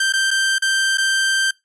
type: tone with dropouts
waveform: sawtooth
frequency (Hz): 1568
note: G6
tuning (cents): 0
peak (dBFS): -12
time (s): 0-1.51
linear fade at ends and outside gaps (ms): 5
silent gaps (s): 0.125-0.135 / 0.307-0.311 / 0.584-0.621 / 0.974-0.981
effects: noise-tail reverb RT60 0.2 s tail -22 dB re dry + resampled to 24000 Hz